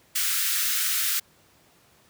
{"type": "high-pass noise", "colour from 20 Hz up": "white", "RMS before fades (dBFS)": -25, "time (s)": [0.15, 1.2], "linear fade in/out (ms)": 10, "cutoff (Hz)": 1300, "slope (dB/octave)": 48, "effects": ["pink hiss -59 dBFS RMS until 2.09 s", "high-pass 80 Hz 12 dB/octave"]}